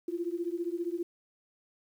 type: beating tone pair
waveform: sine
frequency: 337.1 / 352.1 Hz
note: E4 / F4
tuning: +39 / +14 cents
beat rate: 15 Hz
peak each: -34 / -34 dBFS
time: 0.08-1.03 s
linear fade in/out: 5 ms
effects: 10-bit